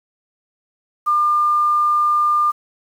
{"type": "tone", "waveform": "sine", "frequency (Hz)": 1200, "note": "D6", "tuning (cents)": 37, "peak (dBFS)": -13, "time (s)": [1.06, 2.52], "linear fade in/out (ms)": 20, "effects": ["7-bit"]}